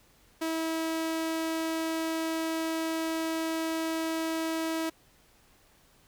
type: tone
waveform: sawtooth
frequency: 323.8 Hz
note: E4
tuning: 31 cents flat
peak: -25 dBFS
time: 0.41-4.9 s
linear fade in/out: 10 ms
effects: pink hiss -62 dBFS RMS until 6.07 s